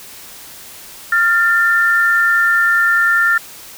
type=tone pair together; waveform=sine; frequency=1395 / 1789.8 Hz; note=F6 / A6; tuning=-2 / +29 cents; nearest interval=major third; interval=431 cents; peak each=-13 dBFS; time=1.12-3.38 s; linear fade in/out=5 ms; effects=white hiss -36 dBFS RMS until 3.77 s